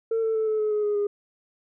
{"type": "tone with pitch steps", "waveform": "sine", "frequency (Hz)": [451.5, 445.3, 439.2, 433.1, 427.1, 421.3, 415.5, 409.7], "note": ["A4", "A4", "A4", "A4", "G#4", "G#4", "G#4", "G#4"], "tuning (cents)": [45, 21, -3, -27, 48, 25, 1, -24], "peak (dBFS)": -20, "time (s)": [0.11, 1.07], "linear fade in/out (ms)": 5, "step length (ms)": 120, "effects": ["tanh soft clip ceiling -19 dBFS"]}